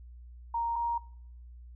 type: tone pair in turn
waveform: sine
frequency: 932.3 / 938.8 Hz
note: A#5 / A#5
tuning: 0 / +12 cents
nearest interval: unison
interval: 12 cents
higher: second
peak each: -28 dBFS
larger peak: neither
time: 0.54-0.76 / 0.76-0.98 s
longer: neither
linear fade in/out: 5 ms
effects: noise-tail reverb RT60 0.6 s tail -21 dB re dry + added 60 Hz sine -46 dBFS peak until 1.75 s